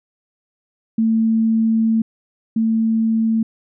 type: tone pair in turn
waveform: sine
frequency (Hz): 223.8 / 223.8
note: A3 / A3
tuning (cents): +30 / +30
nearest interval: unison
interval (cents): 0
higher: neither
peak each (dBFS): -13 / -14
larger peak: first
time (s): 0.98-2.02 / 2.56-3.43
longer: first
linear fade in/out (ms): 5
effects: none